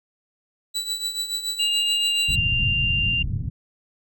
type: tone with tremolo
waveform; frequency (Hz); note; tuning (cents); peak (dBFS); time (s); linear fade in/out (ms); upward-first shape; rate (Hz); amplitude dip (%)
35% pulse; 3951; B7; 0; -20; 0.74-2.36; 20; triangle; 7; 75
type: tone with pitch glide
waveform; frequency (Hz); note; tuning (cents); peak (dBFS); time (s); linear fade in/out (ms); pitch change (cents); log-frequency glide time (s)
sine; 2816 to 2787; F7 to F7; +14 to -4; -20; 1.59-3.23; 10; -18; 2.02-2.28
type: low-pass noise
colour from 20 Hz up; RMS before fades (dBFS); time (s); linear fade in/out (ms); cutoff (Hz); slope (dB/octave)
white; -26; 2.28-3.5; 10; 140; 24
effects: none